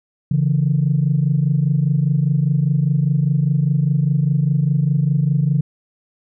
sine tone pair together, 139.84 / 164.81 Hz, C#3 / E3, +16 / 0 cents, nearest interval minor third, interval 284 cents, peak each -15 / -17 dBFS, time 0.31-5.61 s, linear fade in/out 5 ms, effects tanh soft clip ceiling -7 dBFS

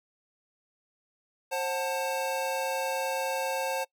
square chord, F# diminished, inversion second, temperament just, 532.8 / 740 / 888 Hz, C5 / F#5 / A5, +31 / 0 / +16 cents, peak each -32 / -37 / -34 dBFS, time 1.51-3.85 s, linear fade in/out 20 ms, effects noise-tail reverb RT60 0.1 s tail -24 dB re dry

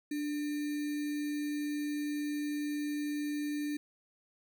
sine tone with sample-and-hold, 294.5 Hz, D4, 5 cents sharp, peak -32 dBFS, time 0.11-3.77 s, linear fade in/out 5 ms, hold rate 2100 Hz, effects none

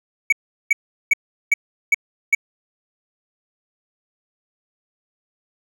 triangle tone bursts, 2257 Hz, C#7, 31 cents sharp, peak -9 dBFS, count 6, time 0.3-2.35 s, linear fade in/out 5 ms, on 25 ms, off 380 ms, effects none

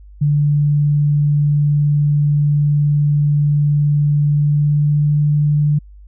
sine tone with pitch glide, 146.5 to 147.95 Hz, D3 to D3, -4 to +13 cents, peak -11 dBFS, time 0.21-5.79 s, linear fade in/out 10 ms, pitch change +17 cents, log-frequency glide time 4.24-5.21 s, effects added 50 Hz sine -37 dBFS peak until 6.07 s

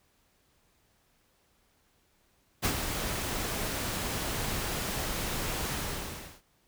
pink noise with ADSR envelope, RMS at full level -26 dBFS, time 2.62-6.42 s, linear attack 34 ms, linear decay 71 ms, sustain -7 dB, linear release 690 ms, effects pink hiss -69 dBFS RMS until 6.67 s

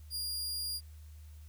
sawtooth tone, 4826 Hz, D8, 46 cents sharp, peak -32 dBFS, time 0.1-0.81 s, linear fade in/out 50 ms, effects added 76 Hz sine -48 dBFS peak until 1.48 s + white hiss -66 dBFS RMS until 1.48 s

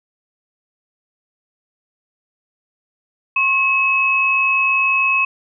sine tone pair together, 1078 / 2571 Hz, C#6 / E7, -49 / -44 cents, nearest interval octave + minor third, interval 1505 cents, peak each -20 / -14 dBFS, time 3.36-5.25 s, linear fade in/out 5 ms, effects none

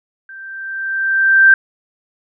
sine tone with level ramp, 1568 Hz, G6, in tune, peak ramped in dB -32 to -3 dBFS, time 0.29-1.54 s, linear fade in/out 2 ms, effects none

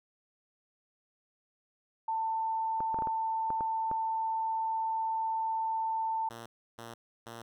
sine tone, 892 Hz, A5, 23 cents sharp, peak -29 dBFS, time 2.08-6.29 s, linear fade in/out 5 ms
clicks, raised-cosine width 1 ms, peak -24 dBFS, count 8, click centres 2.805 / 2.944 / 2.988 / 3.022 / 3.072 / 3.504 / 3.608 / 3.914 s
5% pulse tone bursts, 116.1 Hz, A#2, 7 cents flat, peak -32 dBFS, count 3, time 6.3-7.42 s, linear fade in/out 5 ms, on 160 ms, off 320 ms
effects none

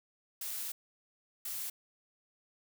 blue noise bursts at uneven times, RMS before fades -39 dBFS, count 2, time 0.41-0.72 / 1.45-1.7 s, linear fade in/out 5 ms, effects none

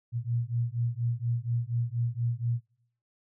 sine beating tone pair, 116.54 / 120.74 Hz, A#2 / B2, 0 / -39 cents, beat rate 4.2 Hz, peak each -30 dBFS, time 0.12-2.61 s, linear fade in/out 50 ms, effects noise-tail reverb RT60 0.7 s tail -25 dB re dry

